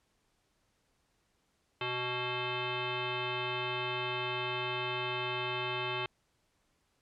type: tone with frequency modulation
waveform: sine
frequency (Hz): 1118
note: C#6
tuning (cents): +14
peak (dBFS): -32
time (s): 1.81-6.06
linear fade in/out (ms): 2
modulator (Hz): 497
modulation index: 4.4
effects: pink hiss -75 dBFS RMS until 7.01 s + low-pass 10000 Hz 12 dB/octave